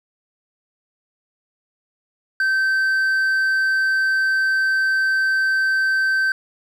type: tone with hard clipping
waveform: sine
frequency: 1550 Hz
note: G6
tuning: 20 cents flat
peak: -17 dBFS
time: 2.4-6.32 s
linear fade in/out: 2 ms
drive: 3 dB
effects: none